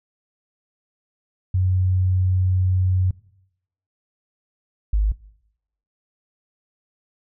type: tone pair in turn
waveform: sine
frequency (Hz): 92.5 / 51.51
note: F#2 / G#1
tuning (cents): 0 / -13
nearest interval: minor seventh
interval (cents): 1013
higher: first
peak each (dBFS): -16 / -15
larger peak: second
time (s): 1.54-3.11 / 4.93-5.12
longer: first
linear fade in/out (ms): 5
effects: noise-tail reverb RT60 0.8 s tail -21 dB re dry